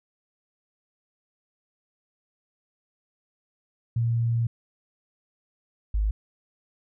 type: tone pair in turn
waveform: sine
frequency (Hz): 116.54 / 52.12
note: A#2 / G#1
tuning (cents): 0 / +7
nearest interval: octave + major second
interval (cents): 1393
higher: first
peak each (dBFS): -21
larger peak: neither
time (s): 3.96-4.47 / 5.94-6.11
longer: first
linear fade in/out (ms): 5
effects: none